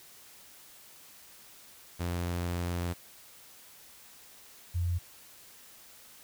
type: tone pair in turn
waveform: sawtooth / sine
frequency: 87.31 / 87.31 Hz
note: F2 / F2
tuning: 0 / 0 cents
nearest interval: unison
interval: 0 cents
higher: neither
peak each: -27 dBFS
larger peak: neither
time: 1.99-2.94 / 4.74-4.99 s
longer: first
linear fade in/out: 20 ms
effects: white hiss -54 dBFS RMS until 6.23 s